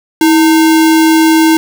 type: tone with sample-and-hold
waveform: sine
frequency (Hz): 321.4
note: E4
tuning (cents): -44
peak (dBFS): -4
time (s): 0.21-1.57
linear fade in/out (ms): 2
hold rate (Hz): 1225
effects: none